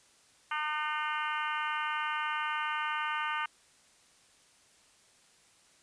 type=harmonic tone with a mistuned harmonic; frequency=303.4 Hz; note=D#4; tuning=44 cents flat; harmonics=3 / 4 / 5 / 6 / 7 / 8 / 9 / 10; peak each=-37 / -35 / -37 / -42 / -41 / -45 / -43 / -46 dBFS; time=0.51-3.46 s; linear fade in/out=5 ms; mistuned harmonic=9; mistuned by=+33 cents; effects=white hiss -63 dBFS RMS until 5.82 s + resampled to 22050 Hz